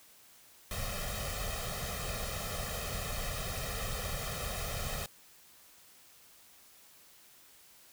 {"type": "noise with comb filter", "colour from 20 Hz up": "pink", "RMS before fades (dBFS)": -37, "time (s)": [0.71, 5.06], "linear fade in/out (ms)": 2, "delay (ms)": 1.6, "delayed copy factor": 0.95, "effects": ["white hiss -59 dBFS RMS until 7.92 s"]}